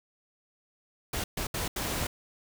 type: noise bursts at uneven times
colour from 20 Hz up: pink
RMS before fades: -32 dBFS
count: 4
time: 1.13-1.24 / 1.37-1.47 / 1.54-1.68 / 1.76-2.07 s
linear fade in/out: 5 ms
effects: none